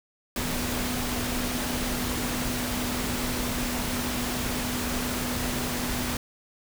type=tone in noise; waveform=sine; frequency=246.2 Hz; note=B3; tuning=5 cents flat; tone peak=-32 dBFS; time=0.36-6.17 s; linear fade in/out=2 ms; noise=pink; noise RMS=-30 dBFS; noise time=0.36-6.17 s; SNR=-5 dB; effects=none